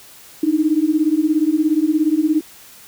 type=beating tone pair; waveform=sine; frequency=300 / 317 Hz; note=D4 / D#4; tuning=+37 / +32 cents; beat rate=17 Hz; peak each=-17 / -16 dBFS; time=0.43-2.41 s; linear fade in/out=5 ms; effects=white hiss -43 dBFS RMS until 2.87 s